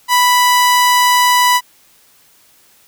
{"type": "tone", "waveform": "sawtooth", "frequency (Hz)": 987.8, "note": "B5", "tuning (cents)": 0, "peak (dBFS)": -5, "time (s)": [0.08, 1.61], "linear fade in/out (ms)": 50, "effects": ["white hiss -50 dBFS RMS until 2.87 s"]}